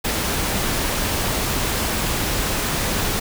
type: noise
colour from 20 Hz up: pink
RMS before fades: -22 dBFS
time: 0.04-3.2 s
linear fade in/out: 10 ms
effects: none